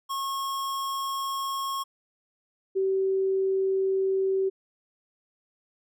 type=tone pair in turn; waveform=square / sine; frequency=1089 / 384 Hz; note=C#6 / G4; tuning=-31 / -36 cents; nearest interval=octave + tritone; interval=1805 cents; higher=first; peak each=-29 / -22 dBFS; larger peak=second; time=0.09-1.84 / 2.75-4.5 s; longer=neither; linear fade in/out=20 ms; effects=none